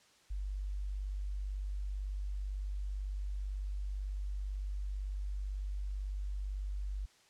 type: tone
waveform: sine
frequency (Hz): 49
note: G1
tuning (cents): 0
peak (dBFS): -35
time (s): 0.3-7.06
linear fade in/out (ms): 10
effects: white hiss -65 dBFS RMS until 7.29 s + low-pass 7000 Hz 12 dB/octave